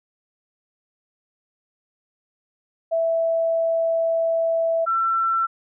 sine tone pair in turn, 659.3 / 1344.8 Hz, E5 / E6, 0 / +34 cents, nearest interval octave, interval 1234 cents, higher second, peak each -18 dBFS, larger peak neither, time 2.91-4.86 / 4.86-5.47 s, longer first, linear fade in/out 20 ms, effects none

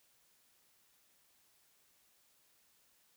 silence, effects white hiss -71 dBFS RMS until 3.16 s

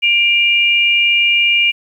sine tone pair together, 2377 / 2837 Hz, D7 / F7, +20 / +27 cents, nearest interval minor third, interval 307 cents, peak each -12 / -13 dBFS, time 0.02-1.72 s, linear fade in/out 20 ms, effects 8-bit

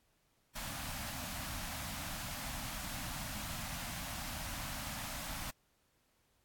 pink band-stop noise, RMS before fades -42 dBFS, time 0.55-5.51 s, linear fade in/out 10 ms, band 280 to 600 Hz, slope 48 dB/octave, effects pink hiss -75 dBFS RMS until 6.44 s + AAC 64 kbps

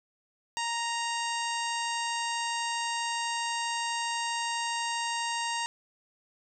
harmonic tone, 932.3 Hz, A#5, in tune, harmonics 1 / 2 / 3 / 4 / 5 / 6 / 7 / 8 / 9, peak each -32 / -37 / -37 / -42 / -41 / -44 / -43 / -43 / -44 dBFS, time 0.57-5.66 s, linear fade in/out 0 ms, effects none

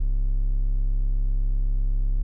triangle tone, 33.98 Hz, C#1, 34 cents flat, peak -17 dBFS, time 0-2.23 s, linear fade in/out 10 ms, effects none

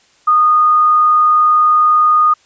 sine tone, 1231 Hz, D#6, 19 cents flat, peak -7 dBFS, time 0.27-2.34 s, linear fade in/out 10 ms, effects white hiss -52 dBFS RMS until 2.45 s + resampled to 16000 Hz

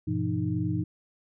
sine tone cluster, 100 / 122 / 170.3 / 308.5 Hz, G2 / B2 / F3 / D#4, +35 / -21 / -43 / -15 cents, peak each -31 dBFS, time 0.07-0.84 s, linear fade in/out 10 ms, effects none

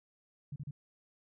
sine tone bursts, 142.9 Hz, D3, 47 cents flat, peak -38 dBFS, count 3, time 0.52-0.71 s, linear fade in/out 5 ms, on 40 ms, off 35 ms, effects none

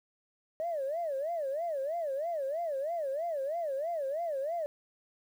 sine tone with vibrato, 608 Hz, D#5, 40 cents flat, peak -30 dBFS, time 0.6-4.66 s, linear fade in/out 0 ms, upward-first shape sine, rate 3.1 Hz, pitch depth 230 cents each way, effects tanh soft clip ceiling -26 dBFS + 10-bit

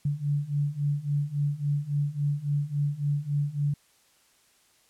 sine beating tone pair, 142.8 / 146.4 Hz, D3 / D3, -48 / -5 cents, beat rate 3.6 Hz, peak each -29 / -27 dBFS, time 0.05-3.74 s, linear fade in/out 5 ms, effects white hiss -63 dBFS RMS until 4.89 s + low-pass 11000 Hz 12 dB/octave

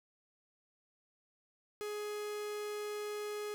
45% pulse tone, 418.2 Hz, G#4, 12 cents sharp, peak -38 dBFS, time 1.81-3.54 s, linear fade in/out 0 ms, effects none

